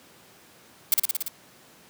blue noise with echo, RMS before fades -18 dBFS, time 0.92-0.94 s, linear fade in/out 2 ms, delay 57 ms, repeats 6, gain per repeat -2 dB, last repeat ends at 1.282 s, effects pink hiss -53 dBFS RMS until 1.89 s + high-pass 150 Hz 12 dB/octave

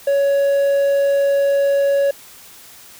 triangle tone, 559 Hz, C#5, 14 cents sharp, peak -11 dBFS, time 0.07-2.11 s, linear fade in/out 5 ms, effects white hiss -42 dBFS RMS until 2.99 s

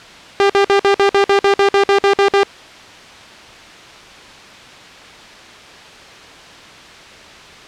sawtooth tone bursts, 398.4 Hz, G4, 28 cents sharp, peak -5 dBFS, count 14, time 0.4-2.433 s, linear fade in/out 0 ms, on 96 ms, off 53 ms, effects white hiss -37 dBFS RMS until 7.67 s + low-pass 4000 Hz 12 dB/octave

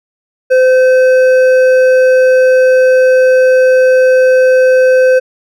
triangle tone with hard clipping, 514 Hz, C5, 31 cents flat, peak -6 dBFS, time 0.5-5.2 s, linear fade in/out 20 ms, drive 11 dB, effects none

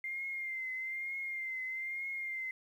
sine tone with vibrato, 2100 Hz, C7, 6 cents sharp, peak -36 dBFS, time 0.04-2.51 s, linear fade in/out 2 ms, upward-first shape triangle, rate 1.1 Hz, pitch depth 51 cents each way, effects 11-bit

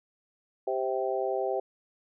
harmonic tone with a mistuned harmonic, 130.81 Hz, C3, in tune, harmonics 3 / 4 / 5 / 6, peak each -31 / -32 / -33 / -34 dBFS, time 0.67-1.6 s, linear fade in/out 5 ms, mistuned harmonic 6, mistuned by -16 cents, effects none

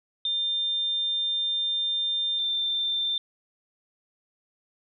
sine tone pair in turn, 3600 / 3577 Hz, A7 / A7, +39 / +28 cents, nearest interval unison, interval 11 cents, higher first, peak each -24 dBFS, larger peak neither, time 0.25-2.39 / 2.39-3.18 s, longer first, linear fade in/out 2 ms, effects none

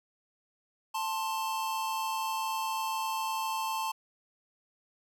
square tone pair together, 886.3 / 1054 Hz, A5 / C6, +12 / +12 cents, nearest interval minor third, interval 300 cents, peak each -33 / -36 dBFS, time 0.94-3.92 s, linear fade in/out 10 ms, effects none

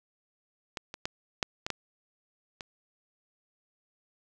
clicks, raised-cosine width 0.2 ms, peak -17 / -22 / -14 / -9 / -15 / -13 / -22 dBFS, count 7, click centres 0.772 / 0.941 / 1.055 / 1.428 / 1.665 / 1.703 / 2.608 s, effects none

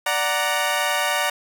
15% pulse chord, D augmented, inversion none, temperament equal, 587.3 / 740 / 932.3 Hz, D5 / F#5 / A#5, 0 / 0 / 0 cents, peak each -18 dBFS, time 0.06-1.3 s, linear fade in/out 5 ms, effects none

